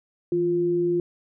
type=tone pair together; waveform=sine; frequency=164.8 / 349.2 Hz; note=E3 / F4; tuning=0 / 0 cents; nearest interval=octave + minor second; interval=1300 cents; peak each=-31 / -20 dBFS; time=0.32-1 s; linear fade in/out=2 ms; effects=none